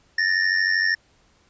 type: ring-modulated tone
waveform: square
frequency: 1804 Hz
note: A6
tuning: 43 cents sharp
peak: -16 dBFS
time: 0.18-0.95 s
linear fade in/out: 5 ms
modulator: 46.4 Hz
effects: pink hiss -60 dBFS RMS until 1.49 s + resampled to 16000 Hz